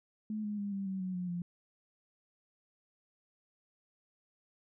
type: tone with pitch steps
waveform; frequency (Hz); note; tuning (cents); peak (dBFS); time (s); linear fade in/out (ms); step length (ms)
sine; 214.6 / 208.4 / 202.3 / 196.45 / 190.75 / 185.21 / 179.83 / 174.61; A3 / G#3 / G#3 / G3 / G3 / F#3 / F#3 / F3; -43 / +6 / -45 / +4 / -47 / +2 / -49 / 0; -34; 0.3-1.42; 2; 140
effects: none